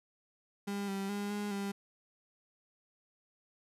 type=tone with pitch steps; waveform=35% pulse; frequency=201 / 195.7 / 203.3 / 206.1 / 199.2 Hz; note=G3 / G3 / G#3 / G#3 / G3; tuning=+44 / -3 / -37 / -13 / +28 cents; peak=-33 dBFS; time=0.67-1.72 s; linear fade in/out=10 ms; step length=210 ms; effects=resampled to 32000 Hz

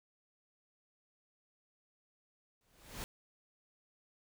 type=noise with exponential growth; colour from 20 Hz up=pink; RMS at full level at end=-40 dBFS; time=2.61-3.04 s; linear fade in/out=0 ms; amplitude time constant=92 ms; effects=none

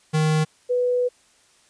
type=tone pair in turn; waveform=square / sine; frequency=155.56 / 493.9 Hz; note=D#3 / B4; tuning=0 / 0 cents; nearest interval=octave + minor sixth; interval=2000 cents; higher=second; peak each=-18 dBFS; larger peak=neither; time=0.13-0.45 / 0.69-1.09 s; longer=second; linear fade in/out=20 ms; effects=white hiss -58 dBFS RMS until 1.69 s + resampled to 22050 Hz

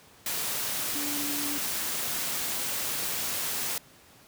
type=tone in noise; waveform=sine; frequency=290 Hz; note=D4; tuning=22 cents flat; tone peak=-35 dBFS; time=0.95-1.58 s; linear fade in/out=2 ms; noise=white; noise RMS=-31 dBFS; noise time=0.26-3.78 s; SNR=-7 dB; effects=pink hiss -55 dBFS RMS until 4.27 s + high-pass 80 Hz 12 dB/octave

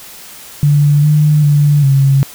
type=tone with pitch steps; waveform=sine; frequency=145.8 / 150.5 / 146.1 / 136.9 Hz; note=D3 / D3 / D3 / C#3; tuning=-12 / +43 / -9 / -21 cents; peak=-6 dBFS; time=0.63-2.23 s; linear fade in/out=0 ms; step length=400 ms; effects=white hiss -34 dBFS RMS until 2.34 s

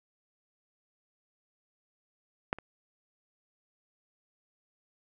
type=clicks; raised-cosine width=0.5 ms; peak=-13 / -28 dBFS; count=2; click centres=2.529 / 2.586 s; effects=none

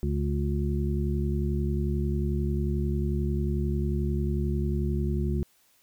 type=harmonic tone; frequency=71.2 Hz; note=C#2; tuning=47 cents sharp; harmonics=1 / 2 / 3 / 5; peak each=-27 / -30 / -32 / -34 dBFS; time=0.03-5.43 s; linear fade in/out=0 ms; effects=white hiss -64 dBFS RMS until 5.82 s

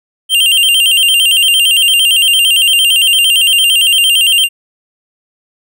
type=tone with vibrato; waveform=square; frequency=2960 Hz; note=F#7; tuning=in tune; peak=-7 dBFS; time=0.29-4.49 s; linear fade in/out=50 ms; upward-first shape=square; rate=8.8 Hz; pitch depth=100 cents each way; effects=none

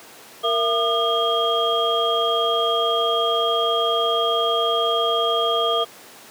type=tone cluster; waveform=sine; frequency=463.9 / 674 / 1212 / 3242 Hz; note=A#4 / E5 / D#6 / G#7; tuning=-8 / +38 / -46 / -42 cents; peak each=-23 dBFS; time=0.43-5.85 s; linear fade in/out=20 ms; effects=pink hiss -43 dBFS RMS until 6.3 s + high-pass 300 Hz 12 dB/octave

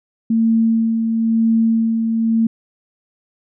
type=tone with tremolo; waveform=sine; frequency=226 Hz; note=A3; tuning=47 cents sharp; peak=-11 dBFS; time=0.3-2.47 s; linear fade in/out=5 ms; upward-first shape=sine; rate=1 Hz; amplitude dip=40%; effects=none

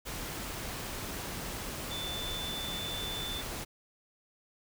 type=tone in noise; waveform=sine; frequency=3520 Hz; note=A7; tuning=in tune; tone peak=-37 dBFS; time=1.9-3.42 s; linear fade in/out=20 ms; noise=pink; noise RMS=-39 dBFS; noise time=0.05-3.65 s; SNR=-1 dB; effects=none

